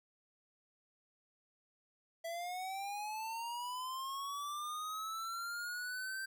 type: linear sweep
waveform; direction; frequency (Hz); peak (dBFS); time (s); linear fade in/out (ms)
square; up; 659.3 to 1568; -40; 2.24-6.26; 10
effects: none